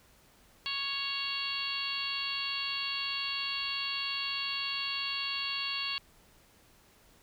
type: harmonic tone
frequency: 554.4 Hz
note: C#5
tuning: in tune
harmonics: 2 / 3 / 4 / 5 / 6 / 7 / 8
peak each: -42 / -46 / -44 / -36 / -39 / -44 / -37 dBFS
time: 0.66-5.98 s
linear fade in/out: 0 ms
effects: pink hiss -62 dBFS RMS until 7.22 s